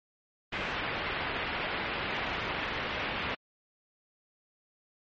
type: low-pass noise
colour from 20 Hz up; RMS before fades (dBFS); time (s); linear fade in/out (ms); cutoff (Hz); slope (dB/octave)
white; -34; 0.52-3.35; 10; 2800; 24
effects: MP3 32 kbps